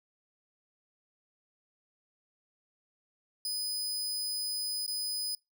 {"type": "tone with dropouts", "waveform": "sawtooth", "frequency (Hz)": 5000, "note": "D#8", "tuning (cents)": 8, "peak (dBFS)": -29, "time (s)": [3.45, 5.35], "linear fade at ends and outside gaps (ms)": 2, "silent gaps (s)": [4.864, 4.878], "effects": ["noise-tail reverb RT60 0.2 s tail -23 dB re dry"]}